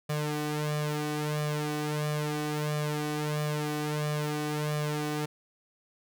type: tone with flanger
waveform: sawtooth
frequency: 150.2 Hz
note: D3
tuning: 39 cents sharp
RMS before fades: -31 dBFS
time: 0.09-5.26 s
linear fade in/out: 10 ms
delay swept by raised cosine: 1.7 to 2.67 ms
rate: 1.5 Hz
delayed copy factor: +0.8
effects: none